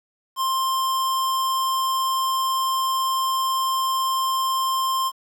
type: tone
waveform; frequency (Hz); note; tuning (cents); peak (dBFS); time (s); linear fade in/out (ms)
square; 1053; C6; +11; -21; 0.36-5.12; 50
effects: 9-bit